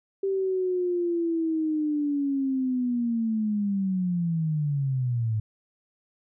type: linear sweep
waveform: sine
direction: down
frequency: 392 to 106.4 Hz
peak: -23 dBFS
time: 0.23-5.4 s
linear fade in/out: 5 ms
effects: none